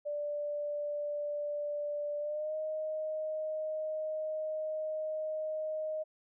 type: tone with pitch glide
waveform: sine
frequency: 587.3 to 622.2 Hz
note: D5 to D#5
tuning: 0 to 0 cents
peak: -33 dBFS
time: 0.05-6.04 s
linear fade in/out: 20 ms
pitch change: +100 cents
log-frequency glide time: 2.19-2.55 s
effects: none